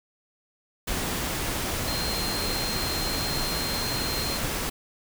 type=tone in noise; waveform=sine; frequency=4186 Hz; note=C8; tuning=in tune; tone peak=-31 dBFS; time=1.87-4.38 s; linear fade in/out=10 ms; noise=pink; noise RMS=-29 dBFS; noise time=0.87-4.7 s; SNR=-5 dB; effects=none